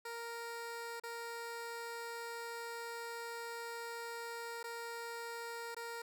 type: tone with dropouts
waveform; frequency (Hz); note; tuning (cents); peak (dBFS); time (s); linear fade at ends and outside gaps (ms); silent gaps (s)
15% pulse; 466.2; A#4; 0; -36; 0.05-6.02; 5; 0.999-1.035 / 4.63-4.64 / 5.747-5.765
effects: none